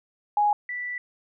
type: tone pair in turn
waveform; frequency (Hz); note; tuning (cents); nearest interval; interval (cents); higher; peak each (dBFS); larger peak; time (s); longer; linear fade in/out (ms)
sine; 830.6 / 1969.2; G#5 / B6; 0 / -6; octave + minor third; 1494; second; -18 / -29; first; 0.37-0.53 / 0.69-0.98; second; 2
effects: none